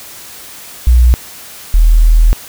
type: tone pair in turn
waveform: sine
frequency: 60.2 / 40.1 Hz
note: B1 / E1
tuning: -44 / -47 cents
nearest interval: perfect fifth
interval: 703 cents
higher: first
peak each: -3 dBFS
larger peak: neither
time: 0.87-1.14 / 1.74-2.33 s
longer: second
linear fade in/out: 0 ms
effects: white hiss -32 dBFS RMS until 2.48 s